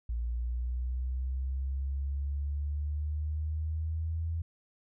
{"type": "linear sweep", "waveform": "sine", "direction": "up", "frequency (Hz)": [57.8, 82.8], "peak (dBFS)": -30, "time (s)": [0.09, 4.42], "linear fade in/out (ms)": 5, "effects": []}